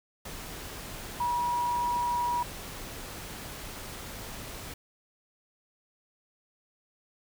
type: tone in noise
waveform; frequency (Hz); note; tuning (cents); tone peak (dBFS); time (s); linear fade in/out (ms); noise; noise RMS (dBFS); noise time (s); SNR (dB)
sine; 964; B5; -42; -26; 1.2-2.43; 5; pink; -41; 0.25-4.74; +12
effects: none